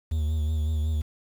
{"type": "tone with vibrato", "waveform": "triangle", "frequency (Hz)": 77.4, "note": "D#2", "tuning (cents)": -9, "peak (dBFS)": -21, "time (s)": [0.11, 1.02], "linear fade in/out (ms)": 10, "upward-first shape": "sine", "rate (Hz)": 5.4, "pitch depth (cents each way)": 42, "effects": ["8-bit"]}